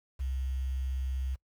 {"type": "tone with quantisation", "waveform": "sine", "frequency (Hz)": 65.41, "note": "C2", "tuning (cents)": 0, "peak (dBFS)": -30, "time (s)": [0.19, 1.36], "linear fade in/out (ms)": 20, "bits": 9, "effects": ["noise-tail reverb RT60 0.1 s tail -23 dB re dry"]}